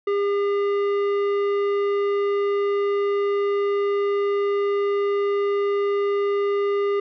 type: tone with tanh clipping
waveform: sine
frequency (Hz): 403.6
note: G#4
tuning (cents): -49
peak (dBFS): -21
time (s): 0.07-7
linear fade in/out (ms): 5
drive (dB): 12
effects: none